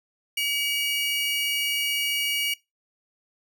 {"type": "tone pair together", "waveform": "40% pulse", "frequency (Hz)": [2279, 2871], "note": ["C#7", "F7"], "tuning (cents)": [47, 47], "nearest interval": "major third", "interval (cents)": 400, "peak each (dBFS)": [-27, -25], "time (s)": [0.37, 2.54], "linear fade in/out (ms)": 5, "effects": ["noise-tail reverb RT60 0.2 s tail -20 dB re dry"]}